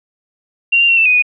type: tone with pitch steps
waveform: sine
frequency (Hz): 2760 / 2782 / 2732 / 2665 / 2496 / 2471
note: F7 / F7 / F7 / E7 / D#7 / D#7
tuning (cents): -21 / -7 / -39 / +18 / +5 / -13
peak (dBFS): -8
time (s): 0.72-1.224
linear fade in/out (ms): 10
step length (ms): 84
effects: none